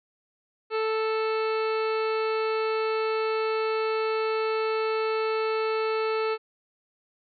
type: harmonic tone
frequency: 440 Hz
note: A4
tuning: in tune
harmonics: 1 / 2 / 3 / 4 / 5 / 6 / 7 / 8 / 9 / 10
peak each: -25 / -35 / -32 / -43 / -40 / -38 / -49 / -51 / -47 / -45 dBFS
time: 0.7-6.38 s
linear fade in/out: 50 ms
effects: none